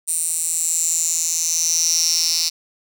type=tone with high-pass filter sweep; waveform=10% pulse; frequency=164.81 Hz; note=E3; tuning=in tune; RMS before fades=-20 dBFS; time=0.07-2.5 s; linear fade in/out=20 ms; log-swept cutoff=8900 to 5000 Hz; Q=7.9; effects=none